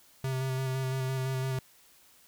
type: tone with vibrato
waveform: square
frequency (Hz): 131.5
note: C3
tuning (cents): +9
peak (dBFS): -30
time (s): 0.24-1.59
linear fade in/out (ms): 2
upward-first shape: square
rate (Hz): 5.9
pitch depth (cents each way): 16
effects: white hiss -60 dBFS RMS until 2.27 s